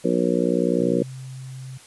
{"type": "harmonic tone", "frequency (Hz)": 60.2, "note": "B1", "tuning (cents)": -44, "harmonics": [3, 4, 5, 6, 7, 8, 9], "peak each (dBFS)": [-25, -25, -25, -25, -32, -24, -28], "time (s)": [0.04, 1.03], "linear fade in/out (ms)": 10}
{"type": "tone", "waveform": "sine", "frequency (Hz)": 130.9, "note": "C3", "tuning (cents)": 1, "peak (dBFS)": -33, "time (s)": [0.79, 1.78], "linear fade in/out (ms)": 10}
{"effects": ["white hiss -48 dBFS RMS until 1.86 s", "resampled to 24000 Hz"]}